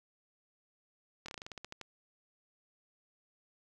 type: slowing click train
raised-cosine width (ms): 0.2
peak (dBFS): -26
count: 12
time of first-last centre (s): 1.26-1.813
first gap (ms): 24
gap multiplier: 1.14
effects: 11-bit